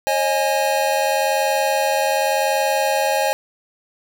square chord, C# suspended second, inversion none, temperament equal with one note detuned, 541.4 / 622.3 / 830.6 Hz, C#5 / D#5 / G#5, -41 / 0 / 0 cents, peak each -22 / -23 / -21 dBFS, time 0.07-3.33 s, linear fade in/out 0 ms, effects none

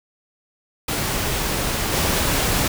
pink noise with level steps, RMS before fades -23 / -20 dBFS, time 0.88-2.68 s, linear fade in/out 5 ms, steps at 1.92 s, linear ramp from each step 20 ms, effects none

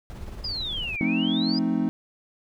brown noise with tremolo, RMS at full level -34 dBFS, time 0.1-0.96 s, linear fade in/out 0 ms, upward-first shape triangle, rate 18 Hz, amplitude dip 50%
sine exponential two-way sweep, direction down then up, 5030 to 2193 to 5030 Hz, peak -28 dBFS, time 0.44-1.59 s, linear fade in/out 5 ms, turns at 1.03 s
triangle chord, F dominant seventh, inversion none, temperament equal, 174.61 / 220 / 261.6 / 311.1 Hz, F3 / A3 / C4 / Eb4, 0 / 0 / 0 / 0 cents, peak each -28 / -24 / -24 / -26 dBFS, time 1.01-1.89 s, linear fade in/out 0 ms
effects none

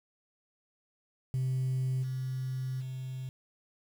sine tone with level steps, 130 Hz, C3, 11 cents flat, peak -26 / -31 / -35 dBFS, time 1.34-3.29 s, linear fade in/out 0 ms, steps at 2.02 / 2.8 s, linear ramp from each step 20 ms, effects tanh soft clip ceiling -26 dBFS + 9-bit

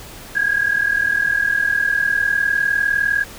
sine tone pair together, 1620 / 1659.8 Hz, G#6 / G#6, -43 / -1 cents, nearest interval unison, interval 42 cents, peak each -18 dBFS, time 0.35-3.24 s, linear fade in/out 10 ms, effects pink hiss -37 dBFS RMS until 3.38 s

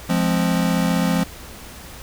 square chord, F minor, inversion none, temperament equal with one note detuned, 174.61 / 209.9 / 261.6 Hz, F3 / Ab3 / C4, 0 / +19 / 0 cents, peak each -20 / -24 / -24 dBFS, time 0.09-1.24 s, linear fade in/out 10 ms, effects added 60 Hz sine -42 dBFS peak until 2.02 s + pink hiss -39 dBFS RMS until 2.02 s

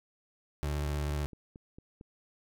30% pulse tone with vibrato, 73.42 Hz, D2, in tune, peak -28 dBFS, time 0.63-1.26 s, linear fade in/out 0 ms, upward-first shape sine, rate 16 Hz, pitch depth 23 cents each way
click train, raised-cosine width 3 ms, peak -35 dBFS, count 6, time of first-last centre 0.88-2.011 s, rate 4.42 Hz
effects none

